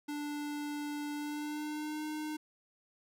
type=tone with pitch glide; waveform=square; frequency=293.7 to 305.8 Hz; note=D4 to D#4; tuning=0 to -30 cents; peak=-37 dBFS; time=0.08-2.37 s; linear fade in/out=10 ms; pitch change=+70 cents; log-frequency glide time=1.14-2.04 s; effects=none